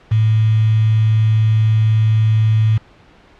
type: tone with quantisation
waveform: sine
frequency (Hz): 109.5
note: A2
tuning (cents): -8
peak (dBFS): -10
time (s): 0.11-2.78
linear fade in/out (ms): 10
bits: 5
effects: pink hiss -47 dBFS RMS until 3.39 s + low-pass 3000 Hz 12 dB/octave